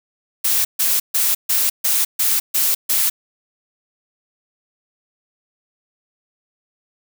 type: noise bursts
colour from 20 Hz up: blue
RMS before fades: -17 dBFS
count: 8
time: 0.44-3.1 s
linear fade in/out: 10 ms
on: 210 ms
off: 140 ms
effects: none